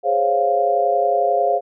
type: chord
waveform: sine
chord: Db major seventh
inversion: second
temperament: equal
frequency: 415.3 / 523.3 / 554.4 / 698.5 Hz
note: Ab4 / C5 / Db5 / F5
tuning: 0 / 0 / 0 / 0 cents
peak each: -23 / -22 / -22 / -17 dBFS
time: 0.03-1.61 s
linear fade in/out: 50 ms
effects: none